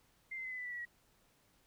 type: tone with pitch steps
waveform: sine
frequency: 2093 / 2067 / 2040 / 2015 / 1989.3 / 1964.2 / 1939.3 / 1914.9 Hz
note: C7 / C7 / C7 / B6 / B6 / B6 / B6 / A#6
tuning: 0 / -22 / -44 / +34 / +12 / -10 / -32 / +46 cents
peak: -40 dBFS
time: 0.31-0.854 s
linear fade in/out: 10 ms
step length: 68 ms
effects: pink hiss -71 dBFS RMS until 1.66 s